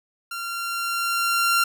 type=tone with level ramp; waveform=sawtooth; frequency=1379 Hz; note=F6; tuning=22 cents flat; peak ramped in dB=-26 to -13 dBFS; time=0.31-1.64 s; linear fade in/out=5 ms; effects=none